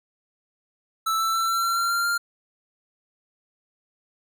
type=tone with pitch steps; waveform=square; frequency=1318.5 / 1329.2 / 1340 / 1350.9 / 1361.8 / 1372.9 / 1384.1 / 1395.3 Hz; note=E6 / E6 / E6 / E6 / F6 / F6 / F6 / F6; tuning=0 / +14 / +28 / +42 / -44 / -30 / -16 / -2 cents; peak=-22 dBFS; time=1.06-2.18 s; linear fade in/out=10 ms; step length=140 ms; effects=none